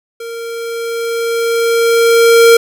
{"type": "tone with level ramp", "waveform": "square", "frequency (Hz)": 462.8, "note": "A#4", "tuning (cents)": -13, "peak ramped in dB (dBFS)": [-24, -3], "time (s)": [0.2, 2.57], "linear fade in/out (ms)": 5, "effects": []}